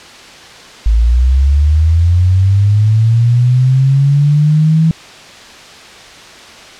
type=linear sweep; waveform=sine; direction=up; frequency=52.8 to 163 Hz; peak=-6 dBFS; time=0.86-4.91 s; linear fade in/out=0 ms; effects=white hiss -34 dBFS RMS until 6.79 s + low-pass 5000 Hz 12 dB/octave